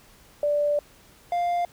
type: tone pair in turn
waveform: sine / triangle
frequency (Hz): 586 / 699.5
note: D5 / F5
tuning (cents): -4 / +3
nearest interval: minor third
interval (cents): 307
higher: second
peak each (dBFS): -20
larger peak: neither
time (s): 0.43-0.79 / 1.32-1.65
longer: first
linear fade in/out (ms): 2
effects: pink hiss -54 dBFS RMS until 1.72 s